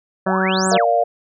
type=harmonic tone; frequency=188.8 Hz; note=F#3; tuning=35 cents sharp; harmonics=1 / 2 / 3 / 4 / 5 / 6 / 7 / 8 / 9; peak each=-20 / -23 / -25 / -26 / -27 / -28 / -28 / -29 / -30 dBFS; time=0.26-0.78 s; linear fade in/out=10 ms
type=exponential two-way sweep; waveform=sine; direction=up then down; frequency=559 to 8750 to 559 Hz; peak=-22 dBFS; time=0.26-0.87 s; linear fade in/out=10 ms; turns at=0.69 s
type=chord; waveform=sine; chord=Bb major; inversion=none; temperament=equal; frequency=466.2 / 587.3 / 698.5 Hz; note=Bb4 / D5 / F5; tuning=0 / 0 / 0 cents; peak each=-21 / -19 / -15 dBFS; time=0.71-1.04 s; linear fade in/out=10 ms
effects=none